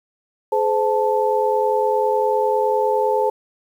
sine tone cluster, 424.1 / 514 / 877 Hz, G#4 / C5 / A5, +36 / -31 / -6 cents, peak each -20 dBFS, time 0.52-3.3 s, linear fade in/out 5 ms, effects 8-bit

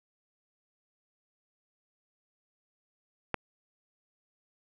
click, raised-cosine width 0.5 ms, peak -13 dBFS, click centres 3.343 s, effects none

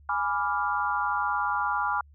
sine chord, G# diminished seventh, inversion none, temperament equal, 830.6 / 987.8 / 1174.7 / 1396.9 Hz, G#5 / B5 / D6 / F6, 0 / 0 / 0 / 0 cents, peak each -30 dBFS, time 0.09-2.01 s, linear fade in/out 2 ms, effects added 72 Hz sine -51 dBFS peak until 2.14 s

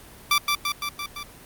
15% pulse tone with echo, 1170 Hz, D6, 7 cents flat, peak -11 dBFS, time 0.31-0.38 s, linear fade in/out 2 ms, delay 170 ms, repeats 5, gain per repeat -3 dB, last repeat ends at 1.23 s, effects pink hiss -46 dBFS RMS until 1.45 s + Opus 32 kbps

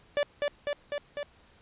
45% pulse tone with echo, 580 Hz, D5, 22 cents flat, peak -24 dBFS, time 0.17-0.23 s, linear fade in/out 0 ms, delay 250 ms, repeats 4, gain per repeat -2 dB, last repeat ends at 1.23 s, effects pink hiss -60 dBFS RMS until 1.61 s + resampled to 8000 Hz

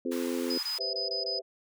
harmonic tone, 86 Hz, F2, 26 cents flat, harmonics 3 / 4 / 5 / 6, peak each -32 / -34 / -36 / -38 dBFS, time 0.05-0.58 s, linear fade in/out 5 ms
pink high-pass noise, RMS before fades -43 dBFS, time 0.11-0.79 s, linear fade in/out 10 ms, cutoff 810 Hz, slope 96 dB/octave
sine tone bursts, 5000 Hz, D#8, 8 cents sharp, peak -30 dBFS, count 6, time 0.5-1.39 s, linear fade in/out 5 ms, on 130 ms, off 22 ms
sine chord, C major seventh, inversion second, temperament equal, 392 / 493.9 / 523.3 / 659.3 Hz, G4 / B4 / C5 / E5, 0 / 0 / 0 / 0 cents, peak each -40 dBFS, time 0.78-1.42 s, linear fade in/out 20 ms
effects none

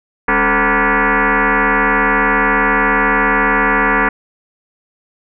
sine tone with frequency modulation, 277.2 Hz, C#4, in tune, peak -10 dBFS, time 0.28-4.09 s, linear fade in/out 5 ms, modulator 240 Hz, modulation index 7.6, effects none

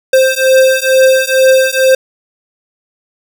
square beating tone pair, 523.3 / 525.5 Hz, C5 / C5, 0 / +7 cents, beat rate 2.2 Hz, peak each -10 dBFS, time 0.13-1.95 s, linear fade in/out 5 ms, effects none

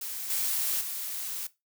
blue noise with level steps, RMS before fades -36 / -29 / -35 dBFS, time 0.01-1.47 s, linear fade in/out 5 ms, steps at 0.3 / 0.81 s, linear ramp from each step 2 ms, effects noise-tail reverb RT60 0.2 s tail -17 dB re dry

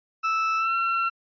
35% pulse tone with pitch glide, 1316 to 1356.1 Hz, E6 to E6, -3 to +49 cents, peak -20 dBFS, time 0.23-1.1 s, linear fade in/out 20 ms, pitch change +52 cents, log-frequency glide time 0.57-0.74 s, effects resampled to 11025 Hz

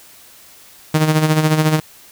sawtooth tone with tremolo, 155.56 Hz, D#3, in tune, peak -6 dBFS, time 0.94-1.8 s, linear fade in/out 5 ms, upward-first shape sine, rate 14 Hz, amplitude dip 60%, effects white hiss -44 dBFS RMS until 2.11 s

